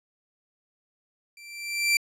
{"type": "tone with level ramp", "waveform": "sawtooth", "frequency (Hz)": 2349, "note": "D7", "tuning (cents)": 0, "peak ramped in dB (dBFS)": [-43, -14], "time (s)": [1.37, 1.97], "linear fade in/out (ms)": 2, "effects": ["low-pass 12000 Hz 12 dB/octave"]}